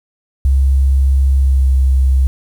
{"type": "tone with pitch glide", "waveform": "sine", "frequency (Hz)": [67.3, 65.99], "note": ["C2", "C2"], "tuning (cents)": [49, 15], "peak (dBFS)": -8, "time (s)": [0.45, 2.27], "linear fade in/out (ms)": 0, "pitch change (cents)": -34, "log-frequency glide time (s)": [1.39, 1.7], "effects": ["7-bit"]}